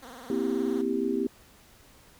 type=tone with vibrato; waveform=10% pulse; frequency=247.9 Hz; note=B3; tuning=7 cents sharp; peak=-35 dBFS; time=0.02-0.82 s; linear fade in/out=10 ms; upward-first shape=triangle; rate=19 Hz; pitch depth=180 cents each way
type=chord; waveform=sine; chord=C dominant seventh; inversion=third; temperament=just; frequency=235.5 / 261.6 / 327 / 392.4 Hz; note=Bb3 / C4 / E4 / G4; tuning=+18 / 0 / -14 / +2 cents; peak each=-32 / -30 / -32 / -29 dBFS; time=0.3-1.27 s; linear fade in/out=2 ms
effects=pink hiss -56 dBFS RMS until 2.19 s